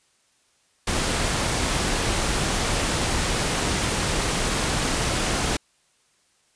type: noise with amplitude modulation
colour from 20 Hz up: pink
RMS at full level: -22 dBFS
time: 0.87-5.57 s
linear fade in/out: 5 ms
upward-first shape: sine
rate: 276 Hz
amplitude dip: 35%
effects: white hiss -64 dBFS RMS until 6.55 s + resampled to 22050 Hz